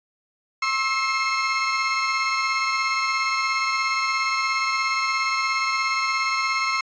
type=tone cluster; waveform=30% pulse; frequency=1074 / 1310 / 2131 Hz; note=C6 / E6 / C7; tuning=+45 / -11 / +31 cents; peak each=-23 dBFS; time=0.62-6.81 s; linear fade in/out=5 ms; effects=resampled to 16000 Hz